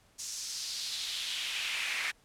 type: noise with high-pass filter sweep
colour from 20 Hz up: brown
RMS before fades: -36 dBFS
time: 0.18-2.12 s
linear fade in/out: 20 ms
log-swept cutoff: 6400 to 2000 Hz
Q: 2.6
effects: pink hiss -65 dBFS RMS until 2.24 s + low-pass 11000 Hz 12 dB/octave